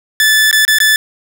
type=tone with dropouts; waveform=sawtooth; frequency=1744 Hz; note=A6; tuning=16 cents flat; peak=-4 dBFS; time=0.2-0.96 s; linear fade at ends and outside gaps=1 ms; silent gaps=0.512-0.528 / 0.651-0.679 / 0.786-0.802 s; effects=none